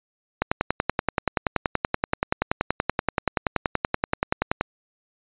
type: click train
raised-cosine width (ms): 0.5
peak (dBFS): -5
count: 45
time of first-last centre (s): 0.42-4.61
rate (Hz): 10.5
effects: resampled to 8000 Hz